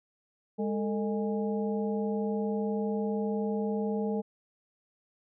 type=harmonic tone with a mistuned harmonic; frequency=206.2 Hz; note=G#3; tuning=12 cents flat; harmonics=1 / 2 / 3 / 4; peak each=-30 / -32 / -40 / -41 dBFS; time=0.58-4.22 s; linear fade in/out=20 ms; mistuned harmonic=2; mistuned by=+130 cents; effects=none